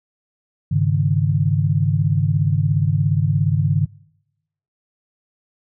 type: chord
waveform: sine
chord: Ab suspended fourth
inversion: none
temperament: equal with one note detuned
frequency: 101.22 / 138.59 / 155.56 Hz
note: Ab2 / Db3 / Eb3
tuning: -44 / 0 / 0 cents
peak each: -19 dBFS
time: 0.71-3.86 s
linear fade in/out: 10 ms
effects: noise-tail reverb RT60 0.9 s tail -25 dB re dry